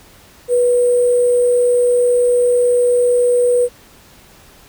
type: tone with sample-and-hold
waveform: sine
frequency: 489 Hz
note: B4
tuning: 17 cents flat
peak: -10 dBFS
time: 0.48-3.69 s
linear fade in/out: 50 ms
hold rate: 8820 Hz
effects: pink hiss -45 dBFS RMS until 4.68 s